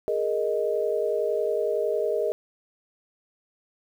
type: chord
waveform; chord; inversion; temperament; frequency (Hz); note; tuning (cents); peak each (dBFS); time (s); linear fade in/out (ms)
sine; Ab suspended second; none; equal; 415.3 / 466.2 / 622.3; Ab4 / Bb4 / Eb5; 0 / 0 / 0; -27; 0.08-2.32; 0
effects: 9-bit